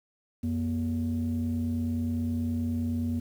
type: tone pair together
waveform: sine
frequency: 89.49 / 238.9 Hz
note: F2 / A#3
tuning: +43 / +43 cents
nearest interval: octave + perfect fourth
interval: 1700 cents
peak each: -29 / -27 dBFS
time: 0.43-3.2 s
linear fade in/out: 10 ms
effects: tanh soft clip ceiling -22 dBFS + 9-bit